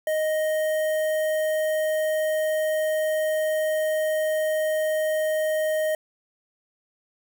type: tone with notch filter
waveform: square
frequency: 622.3 Hz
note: D#5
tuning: in tune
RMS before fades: -24 dBFS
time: 0.07-5.95 s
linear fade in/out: 2 ms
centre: 4600 Hz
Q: 0.63
effects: none